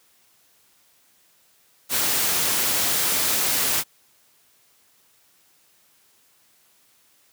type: noise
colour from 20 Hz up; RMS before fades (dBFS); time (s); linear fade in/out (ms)
white; -22; 1.89-3.84; 50
effects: white hiss -60 dBFS RMS until 7.32 s + high-pass 80 Hz 12 dB/octave